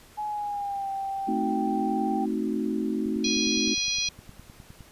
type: tone with pitch glide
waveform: sine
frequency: 844 to 782.9 Hz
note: G#5 to G5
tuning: +28 to -2 cents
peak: -28 dBFS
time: 0.17-2.26 s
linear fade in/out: 20 ms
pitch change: -130 cents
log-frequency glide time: 0.27-0.9 s
type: chord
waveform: sine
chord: A diminished seventh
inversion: none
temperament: equal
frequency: 220 / 261.6 / 311.1 / 370 Hz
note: A3 / C4 / Eb4 / Gb4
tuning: 0 / 0 / 0 / 0 cents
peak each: -29 / -31 / -30 / -33 dBFS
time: 1.27-3.75 s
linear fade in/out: 20 ms
type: click train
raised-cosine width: 5 ms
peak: -33 dBFS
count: 18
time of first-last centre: 3.06-4.807 s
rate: 9.73 Hz
type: harmonic tone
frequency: 826 Hz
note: G#5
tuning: 10 cents flat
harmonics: 3 / 4 / 5 / 6 / 7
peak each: -32 / -32 / -29 / -37 / -30 dBFS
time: 3.24-4.09 s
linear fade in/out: 5 ms
effects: pink hiss -53 dBFS RMS until 4.91 s + resampled to 32000 Hz